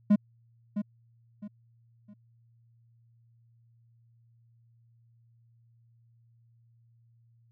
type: tone with echo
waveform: triangle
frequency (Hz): 206.7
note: G#3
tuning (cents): -8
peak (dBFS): -15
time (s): 0.1-0.16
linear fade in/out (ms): 10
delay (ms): 660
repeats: 3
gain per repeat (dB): -10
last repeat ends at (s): 2.14
effects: added 116 Hz sine -60 dBFS peak until 7.51 s